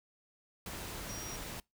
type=tone in noise; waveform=sine; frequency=5700 Hz; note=F8; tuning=34 cents sharp; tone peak=-45 dBFS; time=1.09-1.36 s; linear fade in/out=2 ms; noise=pink; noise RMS=-43 dBFS; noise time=0.66-1.6 s; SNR=-5 dB; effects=noise-tail reverb RT60 0.2 s tail -24 dB re dry